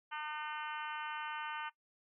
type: harmonic tone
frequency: 303.1 Hz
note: D#4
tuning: 45 cents flat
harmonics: 3 / 4 / 5 / 6 / 7 / 8 / 9 / 10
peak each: -42 / -46 / -45 / -51 / -52 / -53 / -52 / -51 dBFS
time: 0.11-1.7 s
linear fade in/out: 20 ms
effects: noise-tail reverb RT60 0.1 s tail -18 dB re dry